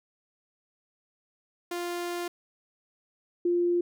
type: tone pair in turn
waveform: sawtooth / sine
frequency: 349.2 / 349.2 Hz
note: F4 / F4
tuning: 0 / 0 cents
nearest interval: unison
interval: 0 cents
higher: neither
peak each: -27 / -22 dBFS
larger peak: second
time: 1.71-2.28 / 3.45-3.81 s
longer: first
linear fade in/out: 5 ms
effects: none